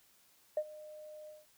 sine tone with ADSR envelope, 610 Hz, D#5, 34 cents flat, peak -27 dBFS, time 0.57-1.46 s, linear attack 3 ms, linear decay 59 ms, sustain -20 dB, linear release 180 ms, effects tanh soft clip ceiling -23 dBFS + white hiss -67 dBFS RMS until 1.57 s

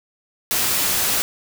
white noise, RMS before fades -20 dBFS, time 0.51-1.22 s, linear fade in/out 0 ms, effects none

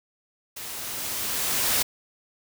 white noise with level ramp, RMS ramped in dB -37 to -22 dBFS, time 0.56-1.83 s, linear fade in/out 10 ms, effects none

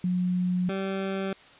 sine / 20% pulse tone pair in turn, 180.6 / 193.29 Hz, F#3 / G3, -42 / -24 cents, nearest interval minor second, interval 118 cents, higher second, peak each -23 dBFS, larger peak neither, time 0.04-0.69 / 0.69-1.33 s, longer first, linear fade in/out 2 ms, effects white hiss -52 dBFS RMS until 1.59 s + resampled to 8000 Hz

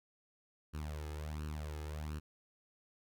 sawtooth tone with flanger, 76 Hz, D#2, 40 cents flat, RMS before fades -42 dBFS, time 0.73-2.2 s, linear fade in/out 20 ms, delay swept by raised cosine 0.7 to 2.4 ms, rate 1.4 Hz, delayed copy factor +0.75, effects none

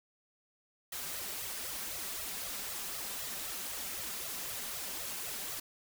white noise with flanger, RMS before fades -40 dBFS, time 0.92-5.6 s, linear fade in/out 5 ms, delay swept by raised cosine 1.5 to 5.2 ms, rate 3.9 Hz, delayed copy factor +0.95, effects none

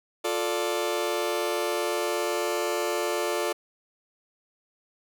sawtooth chord, D minor, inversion first, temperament just, 352.4 / 440.5 / 587.3 Hz, F4 / A4 / D5, +16 / +2 / 0 cents, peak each -26 dBFS, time 0.24-3.53 s, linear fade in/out 10 ms, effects none

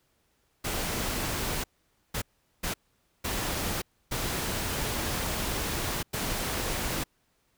pink noise bursts at uneven times, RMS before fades -31 dBFS, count 6, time 0.64-1.64 / 2.14-2.22 / 2.63-2.74 / 3.24-3.82 / 4.11-6.03 / 6.13-7.04 s, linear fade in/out 10 ms, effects pink hiss -71 dBFS RMS until 7.57 s

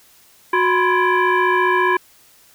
sine tone with frequency modulation, 311.1 Hz, D#4, in tune, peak -13 dBFS, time 0.53-1.97 s, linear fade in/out 5 ms, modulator 677 Hz, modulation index 2.4, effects white hiss -51 dBFS RMS until 2.54 s

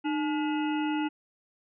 harmonic tone with a mistuned harmonic, 285.7 Hz, D4, 48 cents flat, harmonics 1 / 3 / 5 / 7 / 9 / 10, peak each -27 / -34 / -40 / -45 / -42 / -43 dBFS, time 0.04-1.09 s, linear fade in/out 20 ms, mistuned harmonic 1, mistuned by +110 cents, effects none

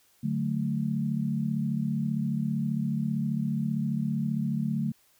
sine chord, D major, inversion none, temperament equal, 146.83 / 185 / 220 Hz, D3 / F#3 / A3, 0 / 0 / 0 cents, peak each -30 / -32 / -29 dBFS, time 0.23-4.92 s, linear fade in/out 10 ms, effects white hiss -64 dBFS RMS until 5.19 s

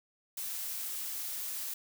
blue noise, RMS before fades -38 dBFS, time 0.37-1.74 s, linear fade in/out 5 ms, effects none

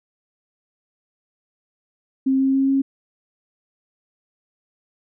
sine tone with pitch steps, 266.1 / 268 / 269.8 / 271.7 Hz, C4 / C4 / C#4 / C#4, +29 / +42 / -47 / -35 cents, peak -15 dBFS, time 2.26-2.82 s, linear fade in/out 10 ms, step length 140 ms, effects none

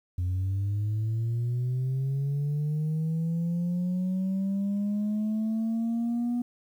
sine linear sweep, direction up, 88.3 to 243.2 Hz, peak -23 dBFS, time 0.18-6.42 s, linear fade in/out 5 ms, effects tanh soft clip ceiling -24 dBFS + 10-bit

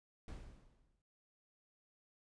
brown noise with exponential decay, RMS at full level -44 dBFS, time 0.28-1.02 s, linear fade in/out 2 ms, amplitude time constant 160 ms, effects resampled to 22050 Hz

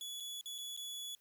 sawtooth tone with dropouts, 3407 Hz, G#7, 44 cents sharp, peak -39 dBFS, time 0.01-1.15 s, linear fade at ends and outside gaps 1 ms, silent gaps 0.201-0.205 / 0.411-0.458 / 0.581-0.585 / 0.765-0.774 s, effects white hiss -73 dBFS RMS until 1.2 s

